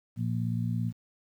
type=harmonic tone; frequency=58 Hz; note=A#1; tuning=8 cents flat; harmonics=2 / 3 / 4; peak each=-29 / -33 / -35 dBFS; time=0.16-0.93 s; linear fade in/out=50 ms; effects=10-bit